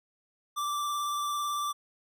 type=tone with vibrato; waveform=square; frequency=1172 Hz; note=D6; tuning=4 cents flat; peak=-30 dBFS; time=0.56-1.73 s; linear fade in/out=20 ms; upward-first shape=sine; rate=18 Hz; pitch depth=16 cents each way; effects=none